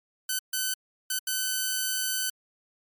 5% pulse tone bursts at uneven times, 1516 Hz, F#6, 42 cents sharp, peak -15 dBFS, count 4, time 0.29-0.39 / 0.53-0.74 / 1.1-1.19 / 1.27-2.3 s, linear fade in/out 5 ms, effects MP3 96 kbps

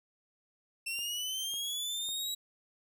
sawtooth linear sweep, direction up, 2688 to 3885 Hz, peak -31 dBFS, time 0.86-2.35 s, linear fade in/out 10 ms
click train, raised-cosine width 1 ms, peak -40 dBFS, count 3, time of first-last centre 0.99-2.089 s, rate 1.82 Hz
effects none

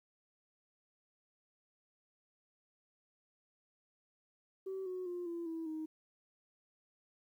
sine tone with pitch steps, 382.3 / 367.6 / 353.4 / 339.8 / 326.7 / 314.1 Hz, G4 / F#4 / F4 / F4 / E4 / D#4, -43 / -11 / +21 / -47 / -15 / +16 cents, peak -37 dBFS, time 4.66-5.86 s, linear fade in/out 10 ms, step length 200 ms, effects tanh soft clip ceiling -35 dBFS + 12-bit

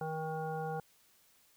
harmonic tone, 158.3 Hz, D#3, 30 cents sharp, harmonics 1 / 3 / 5 / 7 / 9, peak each -40 / -40 / -39 / -52 / -48 dBFS, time 0.01-0.8 s, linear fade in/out 2 ms, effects white hiss -67 dBFS RMS until 1.56 s

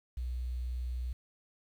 sine tone, 61.74 Hz, B1, in tune, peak -33 dBFS, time 0.17-1.13 s, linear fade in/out 5 ms, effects 10-bit

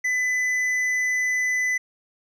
triangle tone with hard clipping, 2003 Hz, B6, 24 cents sharp, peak -22 dBFS, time 0.04-1.78 s, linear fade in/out 10 ms, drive 9 dB, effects none

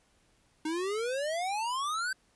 square exponential sweep, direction up, 305.1 to 1571 Hz, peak -31 dBFS, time 0.65-2.13 s, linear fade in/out 5 ms, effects pink hiss -68 dBFS RMS until 2.35 s + resampled to 24000 Hz

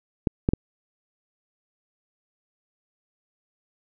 clicks, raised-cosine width 3 ms, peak -7 dBFS, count 3, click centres 0.272 / 0.489 / 0.535 s, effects none

